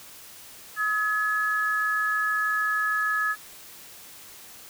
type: tone pair together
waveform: sine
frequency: 1273.6 / 1700 Hz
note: D#6 / G#6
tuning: +40 / +40 cents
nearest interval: perfect fourth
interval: 500 cents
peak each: -27 / -24 dBFS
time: 0.76-3.36 s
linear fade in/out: 50 ms
effects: white hiss -46 dBFS RMS until 4.69 s

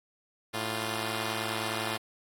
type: tone pair together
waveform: 5% pulse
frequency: 110.2 / 349.9 Hz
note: A2 / F4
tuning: +3 / +3 cents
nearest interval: octave + minor sixth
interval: 2000 cents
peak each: -22 / -23 dBFS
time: 0.53-1.98 s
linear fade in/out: 20 ms
effects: AAC 48 kbps

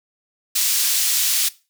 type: high-pass noise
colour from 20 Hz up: pink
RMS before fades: -19 dBFS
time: 0.55-1.49 s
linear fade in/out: 10 ms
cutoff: 4300 Hz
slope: 12 dB/octave
effects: noise-tail reverb RT60 0.3 s tail -19 dB re dry

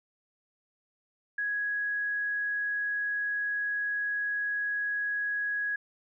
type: tone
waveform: sine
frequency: 1665 Hz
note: G#6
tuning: 4 cents sharp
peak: -28 dBFS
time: 1.38-5.76 s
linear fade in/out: 5 ms
effects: none

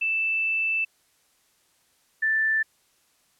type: tone pair in turn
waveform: sine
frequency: 2646 / 1766 Hz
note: E7 / A6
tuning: +6 / +6 cents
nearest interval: perfect fifth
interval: 700 cents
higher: first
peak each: -22 / -20 dBFS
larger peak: second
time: 0.01-0.85 / 2.22-2.63 s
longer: first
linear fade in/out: 10 ms
effects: white hiss -65 dBFS RMS until 3.39 s + low-pass 12000 Hz 12 dB/octave

